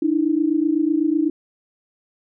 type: tone pair together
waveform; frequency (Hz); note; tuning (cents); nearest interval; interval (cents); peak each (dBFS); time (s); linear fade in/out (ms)
sine; 297.5 / 325.5; D4 / E4; +22 / -22; major second; 156; -19; 0.02-1.3; 5
effects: none